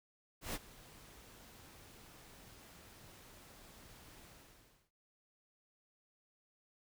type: noise with ADSR envelope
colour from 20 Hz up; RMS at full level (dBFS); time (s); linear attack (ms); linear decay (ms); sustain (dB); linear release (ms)
pink; -39; 0.41-4.91; 130; 40; -19; 660
effects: none